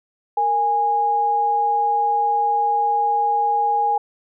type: tone pair together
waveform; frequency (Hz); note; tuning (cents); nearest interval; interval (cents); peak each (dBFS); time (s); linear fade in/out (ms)
sine; 462.5 / 824.1; A#4 / G#5; -14 / -14; minor seventh; 1000; -28 / -16; 0.37-3.98; 5
effects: none